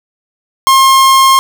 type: tone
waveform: 45% pulse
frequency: 1068 Hz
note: C6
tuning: 35 cents sharp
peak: -4 dBFS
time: 0.67-1.39 s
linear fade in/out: 0 ms
effects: none